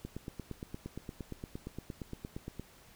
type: click train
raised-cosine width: 3 ms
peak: -27 dBFS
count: 23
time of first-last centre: 0.05-2.596 s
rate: 8.64 Hz
effects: pink hiss -59 dBFS RMS until 2.95 s